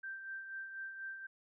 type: tone with tremolo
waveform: sine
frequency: 1568 Hz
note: G6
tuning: in tune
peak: -40 dBFS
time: 0.03-1.27 s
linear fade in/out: 10 ms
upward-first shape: sine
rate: 4.1 Hz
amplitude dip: 50%
effects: none